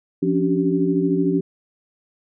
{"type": "tone cluster", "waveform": "sine", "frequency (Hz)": [173.7, 276.2, 289.4, 383.9], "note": ["F3", "C#4", "D4", "G4"], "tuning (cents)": [-9, -6, -25, -36], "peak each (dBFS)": -22, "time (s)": [0.22, 1.41], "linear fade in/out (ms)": 10, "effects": []}